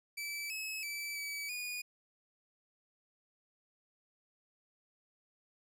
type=tone with pitch steps; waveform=sawtooth; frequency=2313 / 2578 / 2315 / 2289 / 2456 Hz; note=D7 / E7 / D7 / D7 / D#7; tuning=-27 / -39 / -25 / -45 / -23 cents; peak=-35 dBFS; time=0.17-1.82 s; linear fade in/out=10 ms; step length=330 ms; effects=none